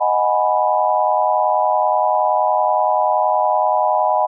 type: chord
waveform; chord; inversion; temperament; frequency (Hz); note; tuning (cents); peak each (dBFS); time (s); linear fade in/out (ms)
sine; G# minor seventh; second; equal; 622.3 / 740 / 830.6 / 987.8; D#5 / F#5 / G#5 / B5; 0 / 0 / 0 / 0; -19; 0-4.27; 20
effects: none